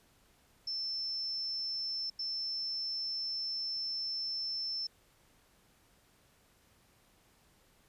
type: tone bursts at uneven times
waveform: sine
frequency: 5320 Hz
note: E8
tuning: 15 cents sharp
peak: -34 dBFS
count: 2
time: 0.67-2.1 / 2.19-4.87 s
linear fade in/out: 5 ms
effects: pink hiss -67 dBFS RMS until 7.88 s + resampled to 32000 Hz